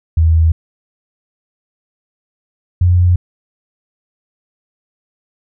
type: tone pair in turn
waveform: sine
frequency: 81 / 89.02 Hz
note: E2 / F2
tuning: -30 / +34 cents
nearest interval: major second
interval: 164 cents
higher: second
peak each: -7 dBFS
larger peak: neither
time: 0.17-0.52 / 2.81-3.16 s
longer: neither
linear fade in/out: 5 ms
effects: none